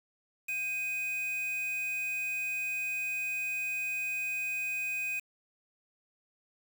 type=tone with quantisation; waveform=triangle; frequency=2500 Hz; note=D#7; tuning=8 cents sharp; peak=-30 dBFS; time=0.48-5.2 s; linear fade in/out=10 ms; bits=7; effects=none